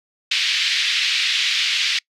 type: band-pass noise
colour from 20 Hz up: white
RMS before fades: -20 dBFS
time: 0.31-1.99 s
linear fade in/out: 5 ms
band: 2100 to 4200 Hz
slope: 24 dB/octave
effects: noise-tail reverb RT60 0.1 s tail -26 dB re dry